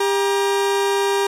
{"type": "tone pair together", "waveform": "40% pulse", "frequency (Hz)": [398.5, 948.7], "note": ["G4", "A#5"], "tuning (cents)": [28, 30], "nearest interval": "octave + minor third", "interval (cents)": 1502, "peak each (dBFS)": [-17, -22], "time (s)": [0, 1.27], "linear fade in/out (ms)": 5, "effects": ["low-pass 12000 Hz 12 dB/octave", "8-bit"]}